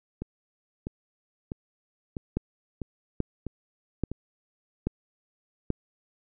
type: two click trains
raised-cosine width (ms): 3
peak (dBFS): -20 / -13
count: 7 / 5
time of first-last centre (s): 0.22-4.116 / 2.37-5.703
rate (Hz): 1.54 / 1.2
effects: none